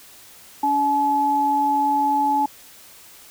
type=tone pair together; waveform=sine; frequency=284.2 / 856 Hz; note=C#4 / A5; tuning=+43 / -48 cents; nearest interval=octave + perfect fifth; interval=1909 cents; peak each=-25 / -17 dBFS; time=0.63-2.46 s; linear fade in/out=5 ms; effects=white hiss -46 dBFS RMS until 3.3 s